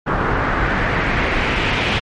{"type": "noise with low-pass filter sweep", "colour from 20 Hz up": "pink", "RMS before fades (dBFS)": -18, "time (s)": [0.06, 2], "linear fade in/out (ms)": 20, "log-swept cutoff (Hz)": [1300, 2900], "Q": 2.1, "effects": ["MP3 48 kbps"]}